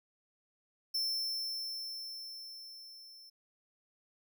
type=tone with level ramp; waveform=45% pulse; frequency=5340 Hz; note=E8; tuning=22 cents sharp; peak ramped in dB=-31 to -53 dBFS; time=0.94-3.3 s; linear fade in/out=10 ms; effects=none